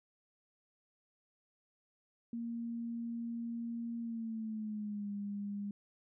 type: tone with pitch glide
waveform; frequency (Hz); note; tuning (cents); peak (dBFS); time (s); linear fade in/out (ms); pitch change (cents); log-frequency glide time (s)
sine; 233.1 to 202.9; A#3 to G#3; 0 to -40; -37; 2.33-5.71; 2; -240; 4-5.1
effects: none